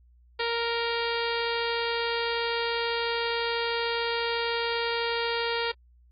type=harmonic tone; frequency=466.2 Hz; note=A#4; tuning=in tune; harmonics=1 / 2 / 3 / 4 / 5 / 6 / 7 / 8 / 9 / 10; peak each=-30 / -33 / -35 / -36 / -37 / -38 / -38 / -39 / -40 / -40 dBFS; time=0.39-5.72 s; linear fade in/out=10 ms; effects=added 60 Hz sine -55 dBFS peak until 6.11 s + AAC 32 kbps